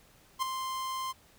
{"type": "tone with ADSR envelope", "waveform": "45% pulse", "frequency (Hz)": 1046.5, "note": "C6", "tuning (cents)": 0, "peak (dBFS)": -25, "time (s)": [0.39, 1.13], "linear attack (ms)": 34, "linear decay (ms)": 6, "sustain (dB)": -8, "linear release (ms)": 24, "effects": ["pink hiss -61 dBFS RMS until 1.38 s"]}